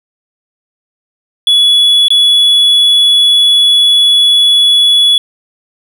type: tone with dropouts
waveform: triangle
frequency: 3398 Hz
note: G#7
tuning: 39 cents sharp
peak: -3 dBFS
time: 1.47-5.18 s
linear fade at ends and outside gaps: 2 ms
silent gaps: 2.083-2.104 s
effects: none

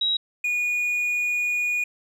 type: tone pair in turn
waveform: sine / triangle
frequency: 3845 / 2451 Hz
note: B7 / D#7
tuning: -47 / -27 cents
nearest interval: minor sixth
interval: 780 cents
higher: first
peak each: -20 dBFS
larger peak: neither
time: 0.01-0.17 / 0.44-1.84 s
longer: second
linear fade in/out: 5 ms
effects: none

